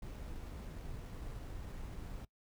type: noise with sample-and-hold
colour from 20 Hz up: brown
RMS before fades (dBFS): -45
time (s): 0.02-2.25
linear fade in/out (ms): 5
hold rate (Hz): 8820
effects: noise-tail reverb RT60 0.1 s tail -22 dB re dry